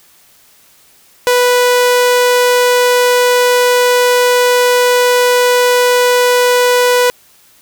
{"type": "tone", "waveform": "sawtooth", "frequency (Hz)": 492.9, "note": "B4", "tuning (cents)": -3, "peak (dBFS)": -4, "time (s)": [1.27, 7.1], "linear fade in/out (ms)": 0, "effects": ["white hiss -47 dBFS RMS until 7.61 s"]}